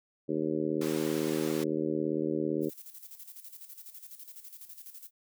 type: harmonic tone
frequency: 77.78 Hz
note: D#2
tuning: in tune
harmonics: 2 / 3 / 4 / 5 / 6 / 7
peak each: -39 / -36 / -32 / -33 / -37 / -40 dBFS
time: 0.28-2.7 s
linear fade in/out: 20 ms
type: high-pass noise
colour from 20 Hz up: pink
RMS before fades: -42 dBFS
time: 0.81-1.64 s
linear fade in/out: 5 ms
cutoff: 610 Hz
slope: 12 dB/octave
type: noise with tremolo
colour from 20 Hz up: violet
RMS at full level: -46 dBFS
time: 2.61-5.11 s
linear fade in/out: 50 ms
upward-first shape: square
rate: 12 Hz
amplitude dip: 65%
effects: none